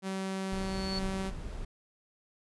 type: tone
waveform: sawtooth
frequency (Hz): 191.4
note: G3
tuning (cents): -41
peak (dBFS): -29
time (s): 0.02-1.32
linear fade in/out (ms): 50
type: tone with exponential growth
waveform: sine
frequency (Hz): 4435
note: C#8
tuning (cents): 0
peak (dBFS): -33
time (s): 0.3-0.99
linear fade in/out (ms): 5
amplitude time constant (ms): 150
type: noise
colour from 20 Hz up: brown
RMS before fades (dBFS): -39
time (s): 0.52-1.65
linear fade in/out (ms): 5
effects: resampled to 24000 Hz